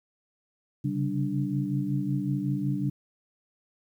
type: tone cluster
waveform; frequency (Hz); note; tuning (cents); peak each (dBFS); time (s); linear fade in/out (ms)
sine; 135.2 / 140.6 / 194.2 / 292.9; C#3 / C#3 / G3 / D4; -43 / +25 / -16 / -5; -31; 0.84-2.9; 10
effects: 10-bit